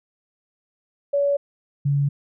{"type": "tone pair in turn", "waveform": "sine", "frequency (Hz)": [567, 141.75], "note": ["C#5", "C#3"], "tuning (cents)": [39, 39], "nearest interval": "2 octaves", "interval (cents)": 2400, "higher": "first", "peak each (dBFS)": -17, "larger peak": "neither", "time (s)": [[1.13, 1.37], [1.85, 2.09]], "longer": "neither", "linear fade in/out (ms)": 10, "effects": []}